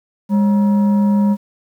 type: tone with frequency modulation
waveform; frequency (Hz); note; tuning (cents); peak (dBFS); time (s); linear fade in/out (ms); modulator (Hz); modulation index
sine; 203.6; G#3; -34; -10; 0.29-1.37; 50; 747; 0.29
effects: tanh soft clip ceiling -6 dBFS + 8-bit